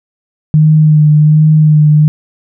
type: tone with vibrato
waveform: sine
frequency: 153 Hz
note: D#3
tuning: 29 cents flat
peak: -3 dBFS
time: 0.54-2.08 s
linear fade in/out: 0 ms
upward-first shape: sine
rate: 1.3 Hz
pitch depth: 25 cents each way
effects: none